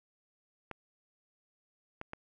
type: clicks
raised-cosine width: 0.5 ms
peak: -25 dBFS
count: 3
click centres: 0.713 / 2.014 / 2.134 s
effects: none